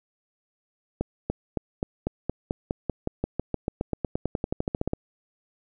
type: accelerating click train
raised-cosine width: 2 ms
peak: -12 dBFS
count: 28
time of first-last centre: 1.01-4.934 s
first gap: 290 ms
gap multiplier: 0.94
effects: none